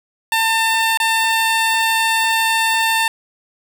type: tone with dropouts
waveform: 15% pulse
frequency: 898 Hz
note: A5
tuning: 35 cents sharp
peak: -8 dBFS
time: 0.32-3.08 s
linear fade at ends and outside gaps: 2 ms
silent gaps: 0.974-1 s
effects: none